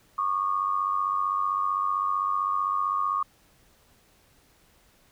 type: tone pair together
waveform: sine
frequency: 1110 / 1205.6 Hz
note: C#6 / D6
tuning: +2 / +45 cents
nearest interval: minor second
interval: 143 cents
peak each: -26 / -27 dBFS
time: 0.18-3.23 s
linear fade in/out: 5 ms
effects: pink hiss -61 dBFS RMS until 5.11 s